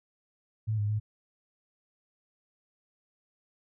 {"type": "tone with pitch steps", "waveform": "sine", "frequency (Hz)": [109.2, 103.8, 106.7], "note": ["A2", "G#2", "G#2"], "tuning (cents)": [-13, 0, 47], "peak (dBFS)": -26, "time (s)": [0.67, 1], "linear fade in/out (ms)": 20, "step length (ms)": 110, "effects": []}